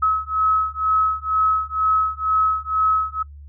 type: beating tone pair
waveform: sine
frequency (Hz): 1284 / 1286.1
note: E6 / E6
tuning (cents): -46 / -43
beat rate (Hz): 2.1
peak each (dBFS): -20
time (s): 0.02-3.23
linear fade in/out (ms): 10
effects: noise-tail reverb RT60 0.1 s tail -23 dB re dry + added 72 Hz sine -37 dBFS peak until 3.48 s